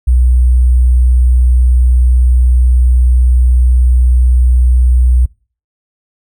sine tone with sample-and-hold, 61.9 Hz, B1, 5 cents sharp, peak -5 dBFS, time 0.07-5.26 s, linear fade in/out 10 ms, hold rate 8820 Hz, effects noise-tail reverb RT60 0.4 s tail -24 dB re dry

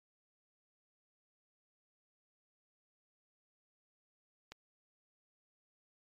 click, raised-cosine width 0.2 ms, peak -29 dBFS, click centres 4.52 s, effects MP3 64 kbps

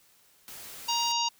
white noise, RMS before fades -44 dBFS, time 0.48-1.12 s, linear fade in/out 0 ms
harmonic tone, 940 Hz, A#5, 14 cents sharp, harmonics 1 / 3 / 4 / 5 / 6 / 7, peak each -29 / -32 / -36 / -32 / -37 / -36 dBFS, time 0.88-1.29 s, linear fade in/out 10 ms
effects white hiss -62 dBFS RMS until 1.39 s

